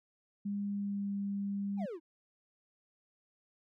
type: tone with pitch glide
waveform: sine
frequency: 202.2 to 199.99 Hz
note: G#3 to G3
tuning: -46 to +35 cents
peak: -33 dBFS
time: 0.45-1.86 s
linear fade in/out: 10 ms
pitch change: -19 cents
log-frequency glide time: 0.66-1.15 s
type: exponential sweep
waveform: triangle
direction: down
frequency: 864 to 299.7 Hz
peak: -37 dBFS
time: 1.77-2 s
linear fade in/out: 50 ms
effects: none